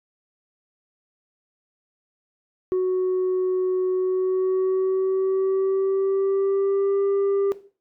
sine tone with pitch glide, 370 to 396.6 Hz, F#4 to G4, 0 to +20 cents, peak -16 dBFS, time 2.72-7.52 s, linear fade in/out 0 ms, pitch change +120 cents, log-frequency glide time 3.91-7.02 s, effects noise-tail reverb RT60 0.4 s tail -17 dB re dry + tanh soft clip ceiling -18 dBFS

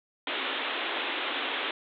white band-pass noise, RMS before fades -32 dBFS, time 0.27-1.71 s, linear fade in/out 2 ms, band 250 to 3700 Hz, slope 96 dB/octave, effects none

